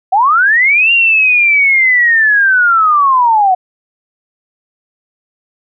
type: linear two-way sweep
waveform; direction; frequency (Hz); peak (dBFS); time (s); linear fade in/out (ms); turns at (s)
sine; up then down; 720 to 2795 to 720; -6; 0.12-3.55; 10; 0.92
effects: none